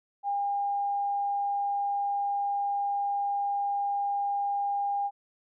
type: tone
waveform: sine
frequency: 806 Hz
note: G5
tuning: 48 cents sharp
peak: -26 dBFS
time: 0.23-5.11 s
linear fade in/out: 50 ms
effects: none